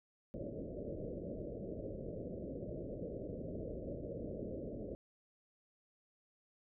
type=low-pass noise; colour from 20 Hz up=white; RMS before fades=-44 dBFS; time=0.34-4.95 s; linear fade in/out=0 ms; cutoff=610 Hz; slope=96 dB/octave; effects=none